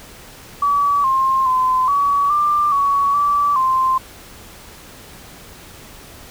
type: tone with pitch steps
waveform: sine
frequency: 1144 / 1061 / 1026 / 1133 / 1187 / 1122 / 1157 / 1045 Hz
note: D6 / C6 / C6 / C#6 / D6 / C#6 / D6 / C6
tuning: -46 / +24 / -34 / +37 / +18 / +21 / -26 / -2 cents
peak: -13 dBFS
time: 0.62-3.98 s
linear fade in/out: 5 ms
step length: 420 ms
effects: pink hiss -40 dBFS RMS until 6.3 s

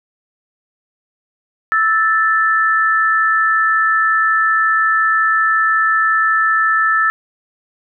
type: tone pair together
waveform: sine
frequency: 1315.5 / 1761 Hz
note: E6 / A6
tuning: -4 / +1 cents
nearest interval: perfect fourth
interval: 505 cents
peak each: -14 dBFS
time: 1.72-7.1 s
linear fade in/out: 0 ms
effects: none

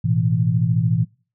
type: chord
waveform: sine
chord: A suspended second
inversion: none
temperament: equal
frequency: 110 / 123.47 / 164.81 Hz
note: A2 / B2 / E3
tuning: 0 / 0 / 0 cents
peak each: -20 dBFS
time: 0.04-1.05 s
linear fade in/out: 10 ms
effects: noise-tail reverb RT60 0.4 s tail -26 dB re dry

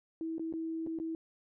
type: tone with dropouts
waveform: sine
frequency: 324.8 Hz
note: E4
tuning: 26 cents flat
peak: -34 dBFS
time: 0.21-1.15 s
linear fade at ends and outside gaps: 1 ms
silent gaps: 0.382-0.395 / 0.526-0.537 / 0.865-0.871 / 0.988-0.999 s
effects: none

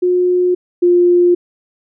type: tone pair in turn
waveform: sine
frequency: 360 / 352.4 Hz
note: F#4 / F4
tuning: -47 / +16 cents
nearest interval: unison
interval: 37 cents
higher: first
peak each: -10 / -7 dBFS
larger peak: second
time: 0.02-0.55 / 0.82-1.35 s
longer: neither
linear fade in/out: 10 ms
effects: none

